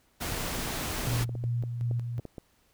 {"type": "noise", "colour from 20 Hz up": "pink", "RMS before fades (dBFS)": -33, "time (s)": [0.2, 1.25], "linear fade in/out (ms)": 20}
{"type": "clicks", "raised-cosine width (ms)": 2, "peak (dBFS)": -26, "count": 11, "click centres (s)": [1.033, 1.074, 1.135, 1.293, 1.353, 1.439, 1.637, 1.912, 2.194, 2.253, 2.382]}
{"type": "tone with tremolo", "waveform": "sine", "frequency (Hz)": 119, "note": "A#2", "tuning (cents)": 36, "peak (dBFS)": -26, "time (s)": [1.07, 2.2], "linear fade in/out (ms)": 5, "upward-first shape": "square", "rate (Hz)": 2.7, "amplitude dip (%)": 45}
{"effects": ["pink hiss -67 dBFS RMS until 2.73 s"]}